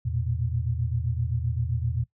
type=tone cluster; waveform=sine; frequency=82.3 / 114.5 / 122.2 Hz; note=E2 / A#2 / B2; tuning=-2 / -31 / -18 cents; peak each=-29 dBFS; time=0.05-2.04 s; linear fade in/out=10 ms; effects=noise-tail reverb RT60 0.1 s tail -19 dB re dry